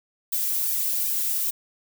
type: noise with flanger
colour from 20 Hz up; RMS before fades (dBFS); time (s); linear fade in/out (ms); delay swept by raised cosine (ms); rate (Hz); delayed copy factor
violet; -25; 0.32-1.51; 10; 1.4 to 2.9; 2.6; -0.85
effects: none